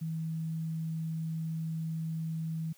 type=tone; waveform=sine; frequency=161.2 Hz; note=E3; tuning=38 cents flat; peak=-32 dBFS; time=0.01-2.73 s; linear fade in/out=10 ms; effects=white hiss -62 dBFS RMS until 2.77 s